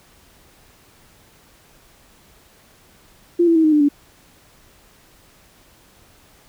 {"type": "tone with pitch steps", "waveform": "sine", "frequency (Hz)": [345.6, 333.2, 321.3, 309.9, 298.8, 288.1], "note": ["F4", "E4", "E4", "D#4", "D4", "D4"], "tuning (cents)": [-18, 19, -44, -7, 30, -33], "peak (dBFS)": -11, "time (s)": [3.39, 3.888], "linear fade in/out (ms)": 10, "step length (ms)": 83, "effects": ["pink hiss -52 dBFS RMS until 6.48 s"]}